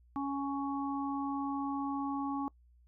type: harmonic tone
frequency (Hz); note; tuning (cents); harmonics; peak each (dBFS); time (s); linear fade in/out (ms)
278.1; C#4; +6; 1 / 3 / 4; -34 / -39 / -40; 0.16-2.48; 0
effects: noise-tail reverb RT60 0.1 s tail -24 dB re dry + added 60 Hz sine -60 dBFS peak until 2.87 s